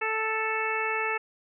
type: harmonic tone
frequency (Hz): 440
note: A4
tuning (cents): 0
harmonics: 1 / 2 / 3 / 4 / 5 / 6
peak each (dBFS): -33 / -33 / -33 / -33 / -33 / -33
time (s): 0.01-1.18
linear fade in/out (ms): 10
effects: none